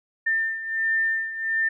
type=beating tone pair; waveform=sine; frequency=1797 / 1798.4 Hz; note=A6 / A6; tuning=+36 / +37 cents; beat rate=1.4 Hz; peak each=-23 / -28 dBFS; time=0.26-1.69 s; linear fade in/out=10 ms; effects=none